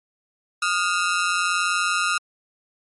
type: ring-modulated tone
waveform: sawtooth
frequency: 1325 Hz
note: E6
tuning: 9 cents sharp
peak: -13 dBFS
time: 0.62-2.18 s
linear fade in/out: 5 ms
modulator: 90.4 Hz
effects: MP3 48 kbps